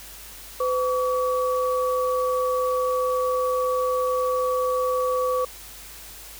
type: tone pair together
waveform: sine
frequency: 507.4 / 1139 Hz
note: B4 / C#6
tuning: +47 / +47 cents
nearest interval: octave + major second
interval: 1400 cents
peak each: -22 / -25 dBFS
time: 0.6-5.45 s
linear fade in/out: 5 ms
effects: added 50 Hz sine -48 dBFS peak until 6.39 s + white hiss -42 dBFS RMS until 6.39 s